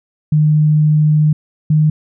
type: tone pair in turn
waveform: sine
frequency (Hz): 152.3 / 153.63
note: D#3 / D#3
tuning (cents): -37 / -22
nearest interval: unison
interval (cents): 15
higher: second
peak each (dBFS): -8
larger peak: neither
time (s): 0.32-1.33 / 1.7-1.9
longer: first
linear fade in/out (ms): 5
effects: none